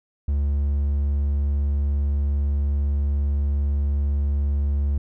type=tone; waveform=triangle; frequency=71.2 Hz; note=C#2; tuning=47 cents sharp; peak=-17 dBFS; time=0.28-4.98 s; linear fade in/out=5 ms; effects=none

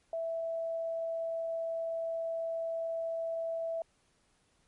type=tone; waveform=sine; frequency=659.3 Hz; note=E5; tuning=in tune; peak=-32 dBFS; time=0.13-3.82 s; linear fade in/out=2 ms; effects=pink hiss -71 dBFS RMS until 4.67 s + MP3 48 kbps

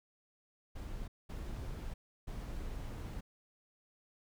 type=noise bursts at uneven times; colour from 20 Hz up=brown; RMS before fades=-42 dBFS; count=3; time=0.75-1.08 / 1.29-1.94 / 2.27-3.21 s; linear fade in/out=10 ms; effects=none

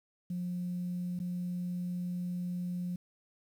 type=tone with dropouts; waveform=sine; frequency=178.1 Hz; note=F3; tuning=34 cents sharp; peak=-32 dBFS; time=0.3-2.96 s; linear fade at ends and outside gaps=5 ms; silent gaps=1.191-1.2 s; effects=tanh soft clip ceiling -29 dBFS + 10-bit

